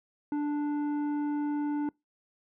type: tone with tanh clipping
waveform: triangle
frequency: 293.7 Hz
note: D4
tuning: in tune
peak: -29 dBFS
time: 0.32-1.89 s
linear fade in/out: 2 ms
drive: 13 dB
effects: noise-tail reverb RT60 0.2 s tail -25 dB re dry